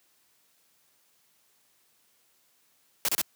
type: noise bursts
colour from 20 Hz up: white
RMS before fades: -26 dBFS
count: 3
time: 3.05-3.215 s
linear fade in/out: 0 ms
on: 35 ms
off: 30 ms
effects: white hiss -67 dBFS RMS until 3.35 s + high-pass 100 Hz 12 dB/octave